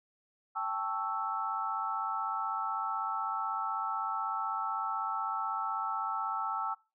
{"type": "chord", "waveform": "sine", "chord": "A dominant seventh", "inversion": "third", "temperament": "equal with one note detuned", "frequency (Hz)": [784, 880, 1116.4, 1318.5], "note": ["G5", "A5", "C#6", "E6"], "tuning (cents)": [0, 0, 12, 0], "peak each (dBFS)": [-39, -37, -40, -34], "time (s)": [0.55, 6.75], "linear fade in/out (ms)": 20, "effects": ["noise-tail reverb RT60 0.3 s tail -23 dB re dry"]}